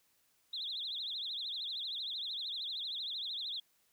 sine tone with vibrato, 3671 Hz, A#7, 27 cents flat, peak -37 dBFS, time 0.53-3.6 s, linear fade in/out 5 ms, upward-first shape triangle, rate 13 Hz, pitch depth 240 cents each way, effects white hiss -73 dBFS RMS until 3.92 s

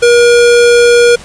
square tone, 477.8 Hz, A#4, 43 cents sharp, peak -4 dBFS, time 0.02-1.16 s, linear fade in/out 10 ms, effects pink hiss -32 dBFS RMS until 1.24 s + resampled to 22050 Hz

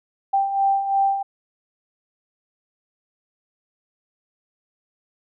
sine beating tone pair, 784 / 786.9 Hz, G5 / G5, 0 / +6 cents, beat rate 2.9 Hz, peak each -25 / -18 dBFS, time 0.33-1.23 s, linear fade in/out 10 ms, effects none

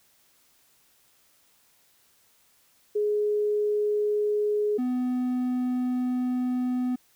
sine / triangle tone pair in turn, 418.3 / 250.5 Hz, G#4 / B3, +12 / +25 cents, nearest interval major sixth, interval 887 cents, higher first, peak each -22 dBFS, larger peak neither, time 2.95-4.78 / 4.78-6.96 s, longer second, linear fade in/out 10 ms, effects white hiss -63 dBFS RMS until 7.15 s

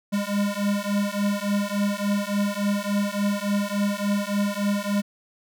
square beating tone pair, 201.3 / 204.8 Hz, G3 / G#3, +46 / -24 cents, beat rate 3.5 Hz, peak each -26 dBFS, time 0.12-5.02 s, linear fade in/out 20 ms, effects none

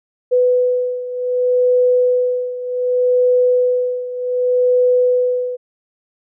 sine beating tone pair, 497.7 / 498.36 Hz, B4 / B4, +13 / +16 cents, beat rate 0.66 Hz, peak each -14 / -18 dBFS, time 0.31-5.57 s, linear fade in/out 20 ms, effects none

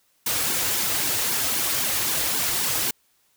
white noise with flanger, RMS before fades -24 dBFS, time 0.26-2.91 s, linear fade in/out 5 ms, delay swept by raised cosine 1.5 to 5.3 ms, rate 3.8 Hz, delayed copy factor -0.9, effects white hiss -65 dBFS RMS until 3.36 s

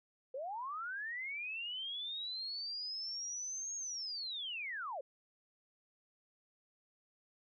sine linear two-way sweep, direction up then down, 493.9 to 6590 to 493.9 Hz, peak -39 dBFS, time 0.34-5.01 s, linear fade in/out 5 ms, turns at 3.76 s, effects none

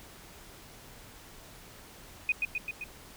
sine tone with echo, 2489 Hz, D#7, in tune, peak -23 dBFS, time 2.29-2.32 s, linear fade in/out 2 ms, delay 130 ms, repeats 4, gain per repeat -3 dB, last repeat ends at 2.84 s, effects pink hiss -51 dBFS RMS until 3.16 s

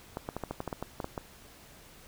clicks, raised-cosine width 1 ms, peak -20 dBFS, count 12, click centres 0.171 / 0.289 / 0.366 / 0.437 / 0.51 / 0.604 / 0.677 / 0.728 / 0.826 / 1.002 / 1.044 / 1.178 s, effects pink hiss -54 dBFS RMS until 2.07 s

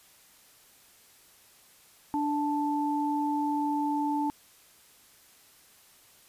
sine tone pair together, 293.3 / 879 Hz, D4 / A5, -2 / -2 cents, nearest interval octave + perfect fifth, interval 1900 cents, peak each -28 / -29 dBFS, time 2.14-4.3 s, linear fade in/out 0 ms, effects white hiss -58 dBFS RMS until 6.28 s + resampled to 32000 Hz

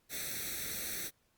white noise with comb filter, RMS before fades -39 dBFS, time 0.09-1.11 s, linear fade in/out 50 ms, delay 0.5 ms, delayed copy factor +0.85, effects pink hiss -74 dBFS RMS until 1.37 s + Opus 48 kbps

